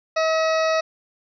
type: harmonic tone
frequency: 640 Hz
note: D#5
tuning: 49 cents sharp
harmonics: 1 / 2 / 3 / 4 / 6 / 7 / 8 / 9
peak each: -19 / -25 / -29 / -31 / -35 / -36 / -37 / -38 dBFS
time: 0.16-0.81 s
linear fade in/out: 10 ms
effects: none